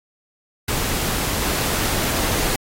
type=noise; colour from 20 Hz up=pink; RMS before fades=-22 dBFS; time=0.68-2.56 s; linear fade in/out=5 ms; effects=AAC 48 kbps

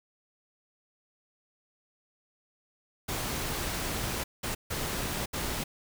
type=noise bursts at uneven times; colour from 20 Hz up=pink; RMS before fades=-33 dBFS; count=4; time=3.08-4.24 / 4.43-4.55 / 4.7-5.26 / 5.33-5.64 s; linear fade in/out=10 ms; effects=none

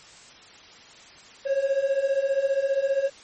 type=beating tone pair; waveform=triangle; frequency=536 / 551 Hz; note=C5 / C#5; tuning=+42 / -11 cents; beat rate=15 Hz; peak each=-24 / -21 dBFS; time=1.45-3.1 s; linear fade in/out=20 ms; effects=white hiss -48 dBFS RMS until 3.23 s + MP3 32 kbps

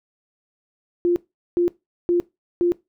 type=tone bursts; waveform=sine; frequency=349.2 Hz; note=F4; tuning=in tune; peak=-15 dBFS; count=4; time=1.05-2.72 s; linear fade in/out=0 ms; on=110 ms; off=410 ms; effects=noise-tail reverb RT60 0.2 s tail -20 dB re dry

